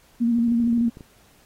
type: tone with vibrato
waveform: sine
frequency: 234.6 Hz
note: A#3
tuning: 11 cents sharp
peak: -17 dBFS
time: 0.2-0.9 s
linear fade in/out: 20 ms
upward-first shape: square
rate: 13 Hz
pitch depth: 28 cents each way
type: clicks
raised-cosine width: 3 ms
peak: -27 dBFS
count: 12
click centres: 0.386 / 0.483 / 0.521 / 0.602 / 0.642 / 0.676 / 0.729 / 0.778 / 0.81 / 0.882 / 0.971 / 1.008 s
effects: pink hiss -57 dBFS RMS until 1.45 s + AAC 48 kbps